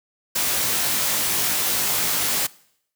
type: noise with comb filter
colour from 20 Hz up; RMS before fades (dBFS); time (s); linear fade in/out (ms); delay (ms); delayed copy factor
white; -22; 0.35-2.47; 10; 19; -0.85
effects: noise-tail reverb RT60 0.7 s tail -22 dB re dry + high-pass 80 Hz 12 dB/octave